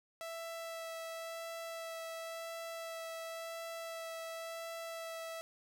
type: tone with vibrato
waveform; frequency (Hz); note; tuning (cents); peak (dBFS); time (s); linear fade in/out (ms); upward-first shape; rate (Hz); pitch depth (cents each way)
sawtooth; 659.3; E5; 0; -38; 0.21-5.41; 0; sine; 0.94; 10
effects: none